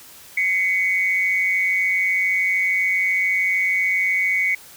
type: tone pair together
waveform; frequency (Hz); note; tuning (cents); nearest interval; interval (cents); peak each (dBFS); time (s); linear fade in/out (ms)
sine; 2037 / 2224; C7 / C#7; -47 / +5; major second; 152; -21 / -18; 0.37-4.55; 5
effects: tanh soft clip ceiling -9 dBFS + white hiss -44 dBFS RMS until 4.76 s